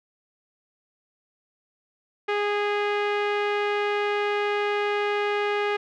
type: tone with low-pass filter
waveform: sawtooth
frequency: 412.2 Hz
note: G#4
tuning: 13 cents flat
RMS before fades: -25 dBFS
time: 2.28-5.77 s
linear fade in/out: 10 ms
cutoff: 2400 Hz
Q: 1.7
effects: none